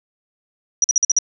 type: tone bursts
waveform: sine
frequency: 5820 Hz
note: F#8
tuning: 29 cents flat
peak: -11 dBFS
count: 6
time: 0.82-1.187 s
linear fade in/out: 2 ms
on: 22 ms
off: 47 ms
effects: none